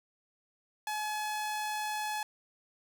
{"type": "tone", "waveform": "sawtooth", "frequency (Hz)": 850, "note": "G#5", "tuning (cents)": 40, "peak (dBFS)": -29, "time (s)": [0.87, 2.23], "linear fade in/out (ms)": 2, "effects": []}